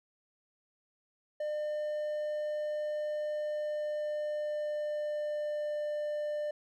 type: tone with pitch glide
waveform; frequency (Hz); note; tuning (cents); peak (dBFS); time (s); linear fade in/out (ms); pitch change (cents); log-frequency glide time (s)
triangle; 602 to 596.8; D5 to D5; +43 to +28; -30; 1.4-6.51; 5; -15; 3.34-5.84
effects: none